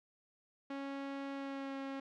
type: tone with pitch glide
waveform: sawtooth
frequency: 276.1 to 272.1 Hz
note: C#4 to C#4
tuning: -7 to -32 cents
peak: -36 dBFS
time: 0.7-2 s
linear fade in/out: 5 ms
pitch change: -25 cents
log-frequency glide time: 1.33-1.76 s
effects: low-pass 3000 Hz 12 dB/octave